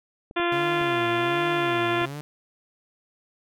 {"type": "clicks", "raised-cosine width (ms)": 2, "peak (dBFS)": -28, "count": 4, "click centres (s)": [0.311, 0.399, 0.814, 2.018]}
{"type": "harmonic tone", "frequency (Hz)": 345.9, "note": "F4", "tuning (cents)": -17, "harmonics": [1, 2, 3, 4, 5, 6, 7, 8, 9, 10], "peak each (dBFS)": [-25, -29, -30, -31, -32, -37, -34, -37, -41, -37], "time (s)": [0.36, 2.06], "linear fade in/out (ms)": 10}
{"type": "tone with vibrato", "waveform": "sawtooth", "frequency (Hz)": 133.7, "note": "C3", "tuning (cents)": 38, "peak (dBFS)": -29, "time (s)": [0.52, 2.21], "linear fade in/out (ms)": 0, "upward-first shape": "sine", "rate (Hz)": 1.3, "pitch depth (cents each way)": 220}
{"effects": []}